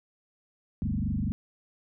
sine tone with frequency modulation, 146.83 Hz, D3, in tune, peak -26 dBFS, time 0.82-1.32 s, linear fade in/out 0 ms, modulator 24.2 Hz, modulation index 3.8, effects none

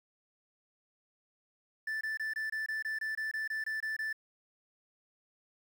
triangle tone bursts, 1760 Hz, A6, in tune, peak -31 dBFS, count 14, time 1.87-4.129 s, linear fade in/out 5 ms, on 140 ms, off 23 ms, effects 10-bit

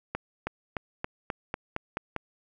accelerating click train, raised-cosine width 0.5 ms, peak -15 dBFS, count 9, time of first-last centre 0.15-2.163 s, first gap 320 ms, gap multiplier 0.93, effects none

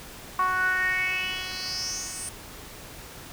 10% pulse tone with band-pass filter sweep, 370 Hz, F#4, in tune, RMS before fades -28 dBFS, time 0.39-2.29 s, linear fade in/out 2 ms, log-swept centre 1100 to 9000 Hz, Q 5.9, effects pink hiss -43 dBFS RMS until 3.32 s

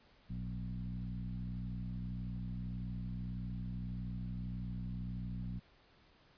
sine tone with frequency modulation, 117 Hz, A#2, 7 cents sharp, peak -38 dBFS, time 0.29-5.6 s, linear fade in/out 20 ms, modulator 61.7 Hz, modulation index 1.4, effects pink hiss -66 dBFS RMS until 6.37 s + resampled to 11025 Hz

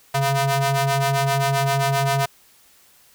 sawtooth ring-modulated tone, 277.2 Hz, C#4, in tune, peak -11 dBFS, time 0.14-2.26 s, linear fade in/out 10 ms, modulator 412 Hz, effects white hiss -54 dBFS RMS until 3.14 s

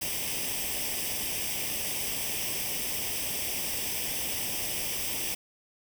white noise with comb filter, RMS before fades -32 dBFS, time 0.01-5.35 s, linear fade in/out 10 ms, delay 0.36 ms, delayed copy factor +0.75, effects none

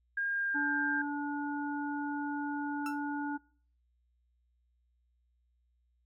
sine tone with pitch glide, 1615 to 1590.9 Hz, G#6 to G6, -49 to +25 cents, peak -30 dBFS, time 0.17-1.02 s, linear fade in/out 5 ms, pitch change -26 cents, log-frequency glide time 0.28-0.7 s
harmonic tone, 289.7 Hz, D4, 24 cents flat, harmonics 1 / 3 / 5, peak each -34 / -39 / -41 dBFS, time 0.54-3.38 s, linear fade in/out 20 ms
35% pulse tone with exponential decay, 1339 Hz, E6, 27 cents sharp, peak -34 dBFS, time 2.86-3.01 s, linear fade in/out 1 ms, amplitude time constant 32 ms
effects noise-tail reverb RT60 0.5 s tail -24 dB re dry + added 60 Hz sine -70 dBFS peak until 6.05 s

